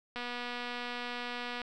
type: click train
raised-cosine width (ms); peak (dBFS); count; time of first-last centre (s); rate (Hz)
0.3; -23; 355; 0.16-1.617; 243
effects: none